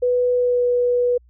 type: tone with pitch glide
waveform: sine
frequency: 493.9 to 489.1 Hz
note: B4 to B4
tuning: 0 to -17 cents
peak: -15 dBFS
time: 0.02-1.18 s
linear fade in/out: 10 ms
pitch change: -17 cents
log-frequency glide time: 0.35-0.64 s
effects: added 60 Hz sine -49 dBFS peak until 1.29 s